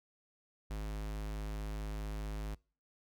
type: tone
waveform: square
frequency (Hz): 52.3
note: G#1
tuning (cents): +13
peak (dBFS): -38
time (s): 0.7-2.55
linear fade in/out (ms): 10
effects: noise-tail reverb RT60 0.4 s tail -25 dB re dry